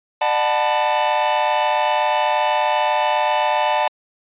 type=chord; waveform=45% pulse; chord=B minor seventh; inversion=first; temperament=equal with one note detuned; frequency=602.4 / 740 / 880 / 987.8 Hz; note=D5 / F#5 / A5 / B5; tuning=+44 / 0 / 0 / 0 cents; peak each=-22 / -23 / -19 / -24 dBFS; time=0.21-3.88 s; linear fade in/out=5 ms; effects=resampled to 8000 Hz